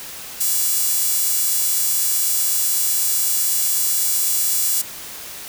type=tone with high-pass filter; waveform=5% pulse; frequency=572 Hz; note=D5; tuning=46 cents flat; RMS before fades=-19 dBFS; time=0.4-4.82 s; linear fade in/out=10 ms; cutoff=11000 Hz; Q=1.7; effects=white hiss -34 dBFS RMS until 5.48 s